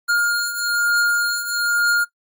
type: beating tone pair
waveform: square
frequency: 1415 / 1416.1 Hz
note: F6 / F6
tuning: +22 / +24 cents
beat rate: 1.1 Hz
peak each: -24 / -19 dBFS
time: 0.08-2.05 s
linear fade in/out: 20 ms
effects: noise-tail reverb RT60 0.1 s tail -18 dB re dry + Opus 48 kbps